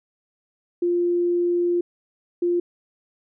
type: tone bursts at uneven times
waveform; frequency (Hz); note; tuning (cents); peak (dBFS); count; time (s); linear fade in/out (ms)
sine; 349.3; F4; 0; -18; 2; 0.82-1.81 / 2.42-2.6; 5
effects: none